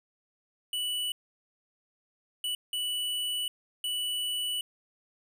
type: tone bursts at uneven times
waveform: square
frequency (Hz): 2960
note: F#7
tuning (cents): 0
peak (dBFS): -30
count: 4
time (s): 0.73-1.12 / 2.44-2.55 / 2.73-3.48 / 3.84-4.61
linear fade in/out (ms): 2
effects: none